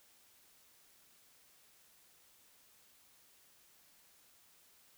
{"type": "silence", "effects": ["white hiss -66 dBFS RMS until 4.97 s"]}